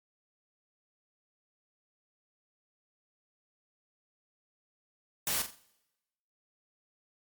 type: noise with echo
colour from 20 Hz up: white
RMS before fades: -31 dBFS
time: 5.27-5.42 s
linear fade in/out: 2 ms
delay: 43 ms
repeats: 4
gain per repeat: -9 dB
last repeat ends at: 5.592 s
effects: noise-tail reverb RT60 1.0 s tail -23 dB re dry + MP3 96 kbps